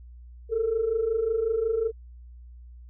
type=tone pair together; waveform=sine; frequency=428.6 / 454.1 Hz; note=A4 / A#4; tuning=-45 / -45 cents; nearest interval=minor second; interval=100 cents; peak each=-28 / -23 dBFS; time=0.49-1.92 s; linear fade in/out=50 ms; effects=tanh soft clip ceiling -17 dBFS + added 60 Hz sine -43 dBFS peak until 2.89 s